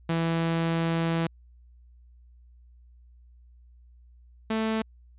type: tone pair in turn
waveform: sawtooth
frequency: 165.4 / 220.8 Hz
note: E3 / A3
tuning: +6 / +6 cents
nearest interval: perfect fourth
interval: 500 cents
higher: second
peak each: -20 / -21 dBFS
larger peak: first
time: 0.09-1.27 / 4.5-4.82 s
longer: first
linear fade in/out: 5 ms
effects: added 60 Hz sine -51 dBFS peak until 5.18 s + resampled to 8000 Hz